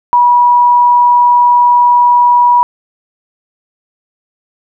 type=tone; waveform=sine; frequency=970 Hz; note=B5; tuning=31 cents flat; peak=-4 dBFS; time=0.13-2.63 s; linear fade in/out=0 ms; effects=none